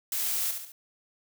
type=noise with echo; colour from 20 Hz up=blue; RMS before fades=-30 dBFS; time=0.12-0.51 s; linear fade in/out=2 ms; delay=70 ms; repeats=3; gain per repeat=-6 dB; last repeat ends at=0.72 s; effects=none